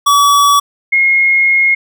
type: tone pair in turn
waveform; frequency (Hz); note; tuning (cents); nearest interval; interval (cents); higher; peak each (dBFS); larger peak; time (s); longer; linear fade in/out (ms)
square / sine; 1140 / 2152; C#6 / C7; +48 / +48; major seventh; 1100; second; -7; neither; 0.06-0.6 / 0.92-1.75; second; 10
effects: none